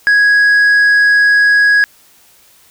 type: tone with tanh clipping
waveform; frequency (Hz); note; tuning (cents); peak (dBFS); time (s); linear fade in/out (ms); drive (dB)
triangle; 1661.2; G#6; 0; -7; 0.07-1.84; 0; 8
effects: white hiss -47 dBFS RMS until 2.7 s